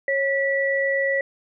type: tone pair together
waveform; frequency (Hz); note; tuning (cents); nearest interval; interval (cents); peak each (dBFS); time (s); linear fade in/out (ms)
sine; 548 / 1951.3; C#5 / B6; -20 / -21; octave + minor seventh; 2199; -22; 0.08-1.21; 2
effects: none